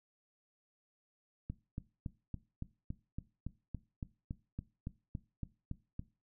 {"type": "click train", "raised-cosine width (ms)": 5, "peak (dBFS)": -27, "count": 17, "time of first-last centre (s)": [1.5, 5.994], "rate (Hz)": 3.56, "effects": ["noise-tail reverb RT60 0.3 s tail -18 dB re dry"]}